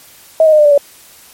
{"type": "tone with pitch steps", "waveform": "sine", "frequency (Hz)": [640, 625.4, 611.1, 597.1, 583.5, 570.2], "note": ["D#5", "D#5", "D#5", "D5", "D5", "C#5"], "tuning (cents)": [49, 9, -31, 29, -11, 49], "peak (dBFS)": -4, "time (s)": [0.4, 0.778], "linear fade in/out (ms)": 2, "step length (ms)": 63, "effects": ["white hiss -41 dBFS RMS until 1.33 s", "MP3 64 kbps"]}